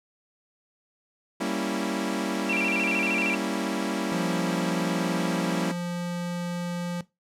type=chord; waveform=sawtooth; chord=G diminished seventh; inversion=none; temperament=equal; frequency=196 / 233.1 / 277.2 / 329.6 Hz; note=G3 / Bb3 / Db4 / Fb4; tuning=0 / 0 / 0 / 0 cents; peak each=-28 dBFS; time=1.4-5.72 s; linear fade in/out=10 ms
type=tone with vibrato; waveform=sine; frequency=2531 Hz; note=D#7; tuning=29 cents sharp; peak=-25 dBFS; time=2.49-3.35 s; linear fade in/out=5 ms; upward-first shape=square; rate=13 Hz; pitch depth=120 cents each way
type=tone; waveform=square; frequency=174.9 Hz; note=F3; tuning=3 cents sharp; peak=-29 dBFS; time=4.12-7.01 s; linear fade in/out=2 ms
effects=noise-tail reverb RT60 0.2 s tail -18 dB re dry + low-pass 11000 Hz 12 dB/octave